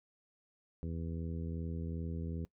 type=harmonic tone; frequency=82.6 Hz; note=E2; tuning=4 cents sharp; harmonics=1 / 2 / 3 / 4 / 5 / 6; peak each=-39 / -41 / -46 / -51 / -51 / -54 dBFS; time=0.83-2.45 s; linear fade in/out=0 ms; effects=noise-tail reverb RT60 0.1 s tail -21 dB re dry